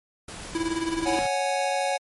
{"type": "noise", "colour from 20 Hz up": "pink", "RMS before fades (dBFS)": -38, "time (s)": [0.28, 1.27], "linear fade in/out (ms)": 5}
{"type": "tone with tremolo", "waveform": "square", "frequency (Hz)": 329.6, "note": "E4", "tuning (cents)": 0, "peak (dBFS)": -23, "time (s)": [0.55, 1.19], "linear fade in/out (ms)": 0, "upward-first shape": "sine", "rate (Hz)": 19, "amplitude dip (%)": 70}
{"type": "chord", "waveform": "square", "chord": "C# suspended fourth", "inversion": "none", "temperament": "just", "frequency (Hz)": [554.4, 739.2, 831.5], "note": ["C#5", "F#5", "G#5"], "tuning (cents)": [0, -2, 2], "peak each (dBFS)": [-28, -28, -30], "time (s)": [1.05, 1.98], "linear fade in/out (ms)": 20}
{"effects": ["MP3 48 kbps"]}